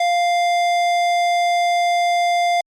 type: tone with tanh clipping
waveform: sine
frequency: 698.5 Hz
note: F5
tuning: in tune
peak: -17 dBFS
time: 0-2.61 s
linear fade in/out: 5 ms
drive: 17 dB
effects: Opus 48 kbps